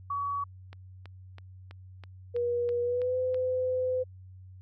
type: tone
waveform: sine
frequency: 1131 Hz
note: C#6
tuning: 34 cents sharp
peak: -29 dBFS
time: 0.1-0.44 s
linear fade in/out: 5 ms
type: click train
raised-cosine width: 0.3 ms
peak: -31 dBFS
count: 9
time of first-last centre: 0.73-3.344 s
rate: 3.06 Hz
type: tone with pitch glide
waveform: sine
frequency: 480.8 to 509.4 Hz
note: B4 to C5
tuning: -46 to -46 cents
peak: -26 dBFS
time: 2.34-4.04 s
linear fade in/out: 20 ms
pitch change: +100 cents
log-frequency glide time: 2.82-3.17 s
effects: added 93 Hz sine -46 dBFS peak until 4.61 s